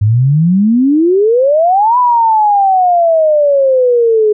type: exponential two-way sweep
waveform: sine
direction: up then down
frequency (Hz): 100.3 to 1003 to 417.6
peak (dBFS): -6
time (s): 0.01-4.33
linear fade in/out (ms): 10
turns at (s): 1.98
effects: none